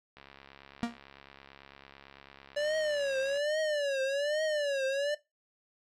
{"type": "click train", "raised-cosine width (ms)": 0.3, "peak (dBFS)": -34, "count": 222, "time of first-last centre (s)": [0.17, 3.373], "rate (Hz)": 69}
{"type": "tone with exponential decay", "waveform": "45% pulse", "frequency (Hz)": 234.9, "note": "A#3", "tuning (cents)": 13, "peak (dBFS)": -25, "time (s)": [0.83, 0.98], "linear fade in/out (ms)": 0, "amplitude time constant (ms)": 32}
{"type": "tone with vibrato", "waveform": "square", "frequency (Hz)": 577, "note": "D5", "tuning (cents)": -31, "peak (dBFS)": -29, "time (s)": [2.56, 5.15], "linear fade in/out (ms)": 10, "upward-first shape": "triangle", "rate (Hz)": 1.2, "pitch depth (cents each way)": 160}
{"effects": ["noise-tail reverb RT60 0.2 s tail -17 dB re dry", "low-pass 6000 Hz 12 dB/octave"]}